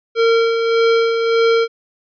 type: tone with tremolo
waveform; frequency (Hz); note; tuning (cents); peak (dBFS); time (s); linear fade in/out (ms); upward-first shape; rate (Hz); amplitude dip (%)
square; 458.2; A#4; -30; -11; 0.15-1.68; 50; sine; 1.7; 45
effects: resampled to 11025 Hz

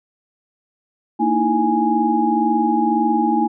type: tone cluster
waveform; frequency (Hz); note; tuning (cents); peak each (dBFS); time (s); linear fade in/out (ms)
sine; 230.9 / 305.6 / 327.5 / 830; A#3 / D#4 / E4 / G#5; -16 / -31 / -11 / -1; -20 / -22 / -21 / -18; 1.19-3.48; 20
effects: none

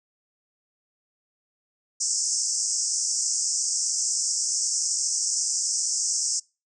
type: band-pass noise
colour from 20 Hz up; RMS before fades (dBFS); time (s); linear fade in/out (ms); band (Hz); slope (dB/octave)
pink; -26; 2-6.4; 10; 5200 to 8400; 96
effects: noise-tail reverb RT60 0.3 s tail -26 dB re dry

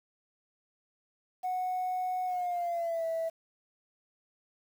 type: tone with pitch glide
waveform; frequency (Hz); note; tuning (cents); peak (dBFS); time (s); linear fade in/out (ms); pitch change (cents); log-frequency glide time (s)
sine; 736 to 655.7; F#5 to E5; -9 to -9; -28; 1.43-3.3; 20; -200; 2.25-3.05
effects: tanh soft clip ceiling -27 dBFS + 9-bit

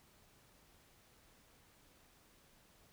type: silence
effects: pink hiss -67 dBFS RMS until 2.92 s

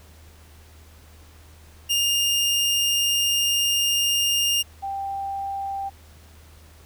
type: tone pair in turn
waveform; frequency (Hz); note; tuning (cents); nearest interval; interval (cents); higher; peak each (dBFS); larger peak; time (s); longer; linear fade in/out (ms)
sawtooth / sine; 2818 / 787.6; F7 / G5; +15 / +8; octave + minor seventh; 2207; first; -16 / -26; first; 1.89-4.63 / 4.82-5.9; first; 20
effects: added 78 Hz sine -47 dBFS peak until 6.85 s + pink hiss -53 dBFS RMS until 6.85 s

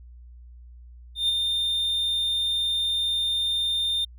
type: tone with ADSR envelope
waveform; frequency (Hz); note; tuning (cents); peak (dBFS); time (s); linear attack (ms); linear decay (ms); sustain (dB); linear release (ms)
triangle; 3621; A7; +49; -17; 1.15-4.05; 140; 14; -4; 8
effects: added 60 Hz sine -43 dBFS peak until 4.18 s

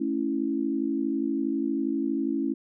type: chord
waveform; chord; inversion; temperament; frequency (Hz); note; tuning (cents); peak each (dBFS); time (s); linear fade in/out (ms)
sine; A major; none; equal; 220 / 277.2 / 329.6; A3 / C#4 / E4; 0 / 0 / 0; -32 / -27 / -29; 0-2.54; 10
effects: none

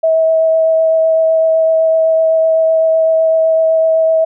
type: tone with vibrato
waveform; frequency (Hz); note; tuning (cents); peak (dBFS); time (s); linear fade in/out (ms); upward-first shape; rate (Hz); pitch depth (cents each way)
sine; 645; E5; -38; -8; 0.03-4.25; 10; triangle; 7.9; 11
effects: none

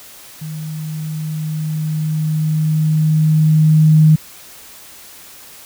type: tone with level ramp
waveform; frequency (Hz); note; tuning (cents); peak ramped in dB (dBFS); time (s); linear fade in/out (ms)
sine; 155.56; D#3; 0; -24 to -5; 0.41-4.16; 10
effects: white hiss -39 dBFS RMS until 5.65 s

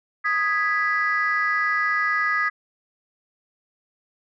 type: chord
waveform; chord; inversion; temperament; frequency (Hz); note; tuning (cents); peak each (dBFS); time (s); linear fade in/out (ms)
sine; G# minor; second; equal; 1244.5 / 1661.2 / 1975.5; D#6 / G#6 / B6; 0 / 0 / 0; -23; 0.24-2.5; 20
effects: tanh soft clip ceiling -13 dBFS

